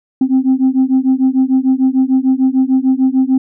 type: beating tone pair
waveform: sine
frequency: 258.8 / 265.5 Hz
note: C4 / C4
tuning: -19 / +25 cents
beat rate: 6.7 Hz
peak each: -11 dBFS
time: 0.21-3.38 s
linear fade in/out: 5 ms
effects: tanh soft clip ceiling -5 dBFS